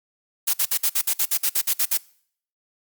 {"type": "noise bursts", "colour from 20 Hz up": "blue", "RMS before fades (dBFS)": -20, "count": 13, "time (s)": [0.47, 1.976], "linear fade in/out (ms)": 10, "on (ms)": 66, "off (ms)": 54, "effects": ["noise-tail reverb RT60 0.6 s tail -23 dB re dry", "Opus 48 kbps"]}